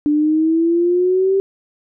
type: exponential sweep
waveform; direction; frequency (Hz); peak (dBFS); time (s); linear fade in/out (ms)
sine; up; 293.4 to 392; -12; 0.06-1.4; 0
effects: none